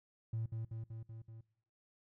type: tone with echo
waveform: triangle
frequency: 112.7 Hz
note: A2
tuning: 42 cents sharp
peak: -32 dBFS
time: 0.33-0.46 s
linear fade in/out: 5 ms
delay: 190 ms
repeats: 5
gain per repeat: -3 dB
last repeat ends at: 1.41 s
effects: noise-tail reverb RT60 0.8 s tail -24 dB re dry + tanh soft clip ceiling -31 dBFS